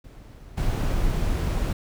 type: noise with level steps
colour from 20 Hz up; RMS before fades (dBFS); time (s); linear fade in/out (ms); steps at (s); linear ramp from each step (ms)
brown; -43 / -24; 0.04-1.73; 5; 0.57; 10
effects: none